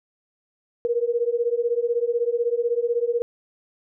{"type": "beating tone pair", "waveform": "sine", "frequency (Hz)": [466.5, 482.5], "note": ["A#4", "B4"], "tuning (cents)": [1, -40], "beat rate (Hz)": 16, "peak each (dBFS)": -23, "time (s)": [0.85, 3.22], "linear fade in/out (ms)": 0, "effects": []}